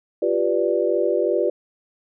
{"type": "chord", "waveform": "sine", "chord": "G dominant seventh", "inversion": "third", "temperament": "equal", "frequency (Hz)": [349.2, 392, 493.9, 587.3], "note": ["F4", "G4", "B4", "D5"], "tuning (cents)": [0, 0, 0, 0], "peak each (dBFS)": -23, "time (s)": [0.22, 1.5], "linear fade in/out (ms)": 5, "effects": []}